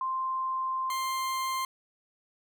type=tone pair in turn; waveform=sine / 40% pulse; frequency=1046.5 / 1051 Hz; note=C6 / C6; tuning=0 / +7 cents; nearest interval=unison; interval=7 cents; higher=second; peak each=-28 dBFS; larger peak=neither; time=0.01-0.9 / 0.9-1.65 s; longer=first; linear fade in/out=2 ms; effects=none